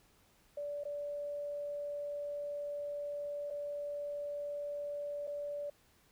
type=tone with dropouts; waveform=sine; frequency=580 Hz; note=D5; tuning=22 cents flat; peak=-37 dBFS; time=0.57-5.7 s; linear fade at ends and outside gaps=5 ms; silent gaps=0.837-0.852 / 3.503-3.507 / 5.271-5.275 s; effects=pink hiss -68 dBFS RMS until 6.11 s